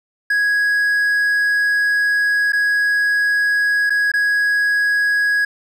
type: tone with dropouts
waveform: triangle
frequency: 1661.2 Hz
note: G#6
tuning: in tune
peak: -12 dBFS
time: 0.3-5.45 s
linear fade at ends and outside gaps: 5 ms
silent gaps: 2.522-2.531 / 3.897-3.903 / 4.118-4.137 s
effects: none